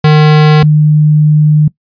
square / sine tone pair in turn, 152.6 / 151.63 Hz, D#3 / D#3, -33 / -44 cents, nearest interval unison, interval 11 cents, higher first, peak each -3 dBFS, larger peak neither, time 0.04-0.63 / 0.63-1.68 s, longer second, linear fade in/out 5 ms, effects noise-tail reverb RT60 0.1 s tail -21 dB re dry + resampled to 11025 Hz

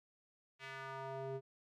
square tone with band-pass filter sweep, 134.5 Hz, C3, 48 cents sharp, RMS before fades -45 dBFS, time 0.59-1.41 s, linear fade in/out 50 ms, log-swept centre 2400 to 390 Hz, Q 1.7, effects none

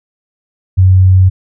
sine tone, 93.4 Hz, F#2, 17 cents sharp, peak -3 dBFS, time 0.77-1.3 s, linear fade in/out 20 ms, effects none

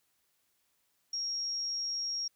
sine tone, 5588 Hz, F8, in tune, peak -32 dBFS, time 1.13-2.28 s, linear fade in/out 5 ms, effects white hiss -75 dBFS RMS until 2.35 s

